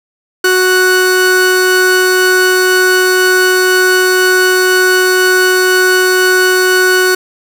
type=tone pair together; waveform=45% pulse; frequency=369.5 / 1480 Hz; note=F#4 / F#6; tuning=-2 / 0 cents; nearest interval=2 octaves; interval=2402 cents; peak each=-10 dBFS; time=0.44-7.15 s; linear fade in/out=5 ms; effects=none